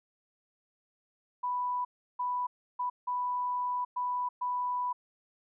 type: tone bursts at uneven times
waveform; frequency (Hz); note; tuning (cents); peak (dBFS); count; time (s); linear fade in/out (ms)
sine; 989; B5; +2; -29; 6; 1.43-1.85 / 2.19-2.47 / 2.79-2.9 / 3.07-3.85 / 3.96-4.29 / 4.41-4.93; 10
effects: none